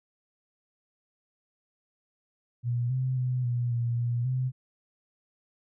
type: tone with pitch steps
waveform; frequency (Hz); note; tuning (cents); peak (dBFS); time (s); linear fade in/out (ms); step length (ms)
sine; 120.5 / 129.4 / 126.3 / 121.1 / 118.5 / 119.7 / 128.5; B2 / C3 / B2 / B2 / A#2 / A#2 / C3; -42 / -19 / +39 / -34 / +29 / +46 / -31; -25; 2.63-4.52; 50; 270
effects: none